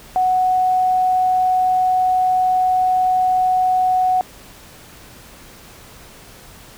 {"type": "tone", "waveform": "sine", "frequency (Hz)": 740, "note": "F#5", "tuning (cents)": 0, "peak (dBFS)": -13, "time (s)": [0.16, 4.21], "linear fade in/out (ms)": 0, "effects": ["pink hiss -42 dBFS RMS until 6.77 s"]}